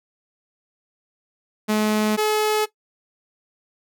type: tone pair in turn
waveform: sawtooth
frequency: 213.7 / 427.4 Hz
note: G#3 / G#4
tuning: +50 / +50 cents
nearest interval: octave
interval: 1200 cents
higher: second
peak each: -14 / -14 dBFS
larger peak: neither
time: 1.68-2.17 / 2.17-2.66 s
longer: neither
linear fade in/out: 20 ms
effects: noise-tail reverb RT60 0.1 s tail -17 dB re dry